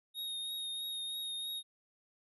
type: tone with vibrato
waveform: square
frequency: 3729 Hz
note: A#7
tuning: in tune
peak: -38 dBFS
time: 0.14-1.63 s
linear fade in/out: 50 ms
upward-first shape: triangle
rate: 3.1 Hz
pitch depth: 22 cents each way
effects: none